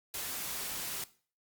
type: noise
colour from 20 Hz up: white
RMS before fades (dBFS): -38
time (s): 0.14-1.04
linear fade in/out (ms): 2
effects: noise-tail reverb RT60 0.4 s tail -17 dB re dry + Opus 48 kbps